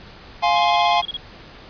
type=chord; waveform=square; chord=F minor; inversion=none; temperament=just; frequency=698.5 / 838.1 / 1047.7 Hz; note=F5 / Ab5 / C6; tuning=0 / +16 / +2 cents; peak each=-19 / -20 / -22 dBFS; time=0.42-1.02 s; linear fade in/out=20 ms
type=tone bursts; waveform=sine; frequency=3304 Hz; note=G#7; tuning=10 cents flat; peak=-24 dBFS; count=11; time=0.56-1.168 s; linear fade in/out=2 ms; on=28 ms; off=30 ms
effects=pink hiss -42 dBFS RMS until 1.69 s + resampled to 11025 Hz